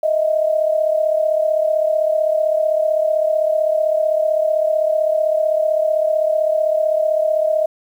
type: tone pair together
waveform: sine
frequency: 622.3 / 658 Hz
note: D#5 / E5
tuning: 0 / -3 cents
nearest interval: minor second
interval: 97 cents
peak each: -15 / -20 dBFS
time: 0.03-7.66 s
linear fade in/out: 5 ms
effects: 8-bit